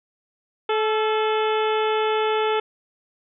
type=harmonic tone with a mistuned harmonic; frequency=432.6 Hz; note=A4; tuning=29 cents flat; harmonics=1 / 2 / 3 / 4 / 5 / 6 / 7 / 8; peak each=-21 / -25 / -28 / -36 / -35 / -34 / -35 / -36 dBFS; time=0.69-2.6 s; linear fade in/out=5 ms; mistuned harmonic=3; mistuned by=+46 cents; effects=none